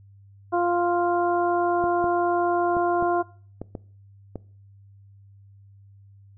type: harmonic tone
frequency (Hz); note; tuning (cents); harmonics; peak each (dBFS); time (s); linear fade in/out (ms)
349.2; F4; 0; 1 / 2 / 3 / 4; -23 / -23 / -28 / -33; 0.52-3.23; 20
type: clicks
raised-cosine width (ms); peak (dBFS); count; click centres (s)
2; -19; 7; 1.84 / 2.042 / 2.768 / 3.025 / 3.616 / 3.752 / 4.357
effects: noise-tail reverb RT60 0.5 s tail -21 dB re dry + added 99 Hz sine -48 dBFS peak until 6.37 s